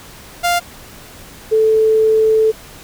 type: tone pair in turn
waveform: sawtooth / sine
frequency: 698.5 / 438.9 Hz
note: F5 / A4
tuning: 0 / -4 cents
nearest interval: minor sixth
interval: 804 cents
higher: first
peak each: -9 dBFS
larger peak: neither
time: 0.43-0.6 / 1.51-2.52 s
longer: second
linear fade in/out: 20 ms
effects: pink hiss -38 dBFS RMS until 2.83 s